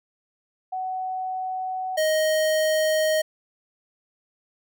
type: tone pair in turn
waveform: sine / square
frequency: 748 / 624.8 Hz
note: F#5 / D#5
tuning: +19 / +7 cents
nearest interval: minor third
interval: 312 cents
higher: first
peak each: -26 / -20 dBFS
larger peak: second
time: 0.72-1.97 / 1.97-3.22 s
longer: neither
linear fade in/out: 10 ms
effects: none